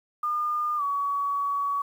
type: tone with pitch glide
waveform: sine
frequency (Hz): 1211 to 1129.9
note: D#6 to C#6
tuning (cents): -47 to +33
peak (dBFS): -24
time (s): 0.23-1.82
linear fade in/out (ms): 5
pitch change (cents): -120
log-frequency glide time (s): 0.77-0.83
effects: 9-bit